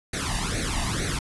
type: noise with flanger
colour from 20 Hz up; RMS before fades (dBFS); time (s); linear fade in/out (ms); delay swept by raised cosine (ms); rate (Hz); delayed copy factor
pink; -27; 0.13-1.19; 5; 0.48 to 1.09; 2.2; +0.8
effects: resampled to 24000 Hz